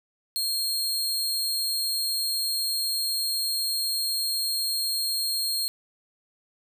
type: tone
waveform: sawtooth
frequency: 4236 Hz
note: C8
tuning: 21 cents sharp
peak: -22 dBFS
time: 0.36-5.68 s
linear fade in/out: 0 ms
effects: none